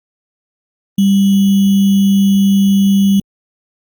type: tone with sample-and-hold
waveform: sine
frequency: 197.1 Hz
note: G3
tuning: 10 cents sharp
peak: -7 dBFS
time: 0.98-3.2 s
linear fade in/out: 5 ms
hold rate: 3150 Hz
effects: Opus 32 kbps